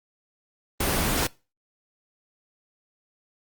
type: noise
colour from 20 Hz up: pink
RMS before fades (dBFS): -24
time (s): 0.8-1.27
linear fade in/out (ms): 5
effects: noise-tail reverb RT60 0.3 s tail -23 dB re dry + Opus 24 kbps